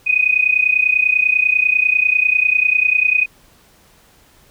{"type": "tone with amplitude modulation", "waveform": "sine", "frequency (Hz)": 2496, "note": "D#7", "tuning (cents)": 5, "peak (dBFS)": -8, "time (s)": [0.06, 3.26], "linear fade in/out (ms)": 20, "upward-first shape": "sine", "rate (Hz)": 30.1, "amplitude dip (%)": 85, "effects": ["pink hiss -51 dBFS RMS until 4.5 s"]}